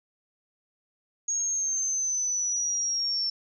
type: linear sweep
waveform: sine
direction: down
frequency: 6600 to 5400 Hz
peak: -25 dBFS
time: 1.28-3.3 s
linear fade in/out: 5 ms
effects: none